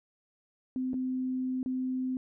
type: tone with dropouts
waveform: sine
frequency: 257.2 Hz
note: C4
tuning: 30 cents flat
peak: -29 dBFS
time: 0.76-2.17 s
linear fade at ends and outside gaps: 1 ms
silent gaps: 0.933-0.941 / 1.63-1.66 s
effects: none